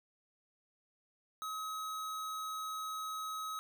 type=tone; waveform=square; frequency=1275 Hz; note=D#6; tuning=42 cents sharp; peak=-39 dBFS; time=1.42-3.59 s; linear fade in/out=0 ms; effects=none